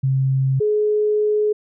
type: tone pair in turn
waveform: sine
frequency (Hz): 133.5 / 422.5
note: C3 / G#4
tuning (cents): +35 / +30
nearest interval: octave + minor sixth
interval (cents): 1995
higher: second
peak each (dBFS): -15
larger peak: neither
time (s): 0.03-0.6 / 0.6-1.53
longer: second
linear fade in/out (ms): 10
effects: none